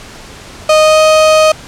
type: tone with pitch glide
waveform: 35% pulse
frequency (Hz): 620 to 624.7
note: D#5 to D#5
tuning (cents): -6 to +7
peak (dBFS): -3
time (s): 0.69-1.52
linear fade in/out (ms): 5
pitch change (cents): +13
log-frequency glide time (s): 0.82-1
effects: pink hiss -32 dBFS RMS until 1.67 s + low-pass 8000 Hz 12 dB/octave